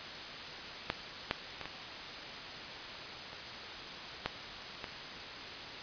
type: clicks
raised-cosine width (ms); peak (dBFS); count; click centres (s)
0.3; -14 / -13 / -23 / -24 / -28 / -15 / -22; 7; 0.901 / 1.311 / 1.613 / 1.656 / 3.331 / 4.26 / 4.842
effects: white hiss -43 dBFS RMS until 5.82 s + resampled to 11025 Hz